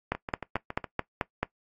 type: two click trains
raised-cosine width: 0.5 ms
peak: -11 / -19 dBFS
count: 7 / 6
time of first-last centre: 0.12-1.43 / 0.15-0.843 s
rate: 4.58 / 7.22 Hz
effects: noise-tail reverb RT60 0.1 s tail -19 dB re dry + AAC 32 kbps